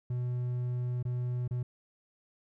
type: tone with dropouts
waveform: triangle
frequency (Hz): 123.5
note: B2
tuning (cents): 0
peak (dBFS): -28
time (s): 0.1-1.63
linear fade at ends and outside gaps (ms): 5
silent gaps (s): 1.028-1.051 / 1.478-1.509
effects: none